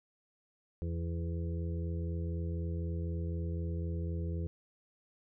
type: harmonic tone with a mistuned harmonic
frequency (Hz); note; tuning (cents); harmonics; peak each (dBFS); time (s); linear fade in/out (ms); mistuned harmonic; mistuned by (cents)
84; E2; +33; 1 / 2 / 4 / 5 / 6; -34 / -40 / -46 / -48 / -50; 0.82-4.47; 0; 4; -19
effects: none